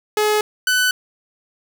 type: tone pair in turn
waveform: sawtooth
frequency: 423.7 / 1499.5 Hz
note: G#4 / F#6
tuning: +35 / +23 cents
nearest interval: octave + minor seventh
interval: 2188 cents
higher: second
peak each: -11 dBFS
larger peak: neither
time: 0.17-0.41 / 0.67-0.91 s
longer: neither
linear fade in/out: 2 ms
effects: none